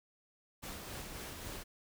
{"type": "noise with tremolo", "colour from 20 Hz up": "pink", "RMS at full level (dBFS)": -44, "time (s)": [0.62, 1.64], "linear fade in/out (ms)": 20, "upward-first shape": "sine", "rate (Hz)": 3.7, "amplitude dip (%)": 30, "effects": []}